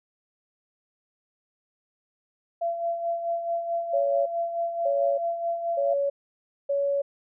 sine tone with tremolo, 679 Hz, F5, 49 cents flat, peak -23 dBFS, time 2.61-5.94 s, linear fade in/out 10 ms, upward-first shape sine, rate 4.6 Hz, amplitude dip 55%
sine tone bursts, 562 Hz, C#5, 24 cents sharp, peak -22 dBFS, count 4, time 3.93-7.02 s, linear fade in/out 10 ms, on 330 ms, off 590 ms
effects none

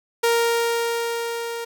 sawtooth tone with level ramp, 466.2 Hz, A#4, in tune, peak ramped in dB -12 to -24 dBFS, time 0.23-1.65 s, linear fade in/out 10 ms, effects none

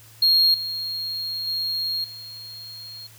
triangle tone with level steps, 4256 Hz, C8, 29 cents sharp, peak -13 / -25 / -22 / -35 dBFS, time 0.22-3.07 s, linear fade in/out 5 ms, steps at 0.54 / 1.47 / 2.04 s, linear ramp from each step 2 ms, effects added 111 Hz sine -50 dBFS peak until 3.18 s + white hiss -50 dBFS RMS until 3.18 s

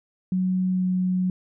sine tone with pitch glide, 185 to 183.72 Hz, F#3 to F#3, 0 to -12 cents, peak -20 dBFS, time 0.32-1.3 s, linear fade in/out 2 ms, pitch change -12 cents, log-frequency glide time 0.7-0.85 s, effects none

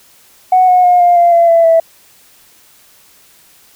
sine tone with pitch steps, 740 / 727.7 / 715.6 / 703.7 / 692 / 680.5 / 669.2 / 658.1 Hz, F#5 / F#5 / F5 / F5 / F5 / F5 / E5 / E5, 0 / -29 / +42 / +13 / -16 / -45 / +26 / -3 cents, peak -4 dBFS, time 0.52-1.8 s, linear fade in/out 5 ms, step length 160 ms, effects tanh soft clip ceiling 0 dBFS + white hiss -46 dBFS RMS until 3.75 s

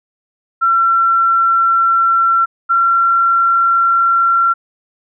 sine tone pair in turn, 1355 / 1364.4 Hz, E6 / F6, +47 / -41 cents, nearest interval unison, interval 12 cents, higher second, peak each -9 dBFS, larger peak neither, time 0.61-2.46 / 2.69-4.54 s, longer neither, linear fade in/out 20 ms, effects none

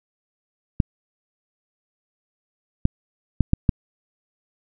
clicks, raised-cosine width 5 ms, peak -3 dBFS, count 5, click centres 0.802 / 2.854 / 3.407 / 3.534 / 3.692 s, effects none

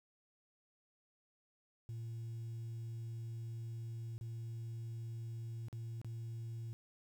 sine tone with dropouts, 114.6 Hz, A#2, 29 cents flat, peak -39 dBFS, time 1.89-6.73 s, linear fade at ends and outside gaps 0 ms, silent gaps 4.18-4.211 / 5.684-5.728 / 6.015-6.046 s, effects tanh soft clip ceiling -40 dBFS + 11-bit

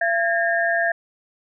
sine tone cluster, 678 / 1629 / 1809 Hz, E5 / G#6 / A6, +49 / -34 / +48 cents, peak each -21 / -22 / -24 dBFS, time 0.01-0.92 s, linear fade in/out 5 ms, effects none

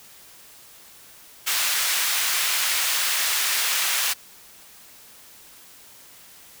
pink high-pass noise, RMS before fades -23 dBFS, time 1.46-4.14 s, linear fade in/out 20 ms, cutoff 1700 Hz, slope 12 dB/octave, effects white hiss -48 dBFS RMS until 6.6 s

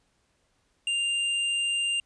sine tone with tanh clipping, 2794 Hz, F7, in tune, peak -26 dBFS, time 0.87-2 s, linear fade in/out 2 ms, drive 16 dB, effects pink hiss -70 dBFS RMS until 2.05 s + resampled to 22050 Hz

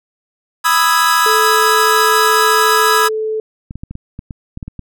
45% pulse chord, E major seventh, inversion second, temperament equal, 987.8 / 1244.5 / 1318.5 / 1661.2 Hz, B5 / D#6 / E6 / G#6, 0 / 0 / 0 / 0 cents, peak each -16 dBFS, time 0.64-3.09 s, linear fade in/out 20 ms
sine tone, 436 Hz, A4, 16 cents flat, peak -16 dBFS, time 1.26-3.4 s, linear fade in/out 2 ms
clicks, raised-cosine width 5 ms, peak -15 dBFS, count 11, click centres 3.709 / 3.756 / 3.835 / 3.91 / 3.954 / 4.191 / 4.308 / 4.574 / 4.628 / 4.68 / 4.793 s
effects none

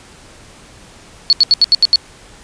sine tone bursts, 4400 Hz, C#8, 14 cents flat, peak -5 dBFS, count 7, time 1.3-1.958 s, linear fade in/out 0 ms, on 28 ms, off 77 ms, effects pink hiss -41 dBFS RMS until 2.43 s + resampled to 22050 Hz

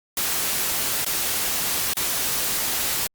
white noise with dropouts, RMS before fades -24 dBFS, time 0.17-3.07 s, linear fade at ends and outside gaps 2 ms, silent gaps 1.047-1.063 / 1.936-1.968 s, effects Opus 48 kbps

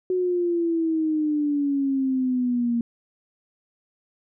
sine exponential sweep, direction down, 369.9 to 233.1 Hz, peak -20 dBFS, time 0.1-2.81 s, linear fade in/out 2 ms, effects none

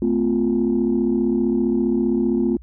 sine chord, F major, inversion first, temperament equal with one note detuned, 220 / 255.2 / 349.2 Hz, A3 / C4 / F4, 0 / -43 / 0 cents, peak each -20 dBFS, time 0.02-2.57 s, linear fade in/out 2 ms, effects tanh soft clip ceiling -10 dBFS + added 60 Hz sine -39 dBFS peak until 2.62 s

